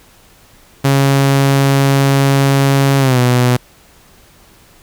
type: tone with pitch glide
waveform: sawtooth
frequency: 137.7 to 124.1 Hz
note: C#3 to B2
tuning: -11 to +9 cents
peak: -5 dBFS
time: 0.84-3.57 s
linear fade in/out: 10 ms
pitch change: -180 cents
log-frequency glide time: 2.99-3.19 s
effects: pink hiss -46 dBFS RMS until 4.82 s